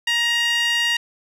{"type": "tone with band-pass filter", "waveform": "5% pulse", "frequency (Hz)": 941, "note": "A#5", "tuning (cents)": 16, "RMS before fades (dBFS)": -20, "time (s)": [0.07, 0.97], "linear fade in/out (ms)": 5, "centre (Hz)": 2300, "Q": 6.6, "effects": []}